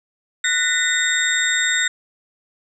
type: tone cluster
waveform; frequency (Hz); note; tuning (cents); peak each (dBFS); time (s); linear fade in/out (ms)
sine; 1477 / 1828 / 1987 / 3684 / 7470; F#6 / A#6 / B6 / A#7 / A#8; -3 / -34 / +10 / -21 / +3; -23; 0.44-1.88; 5
effects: none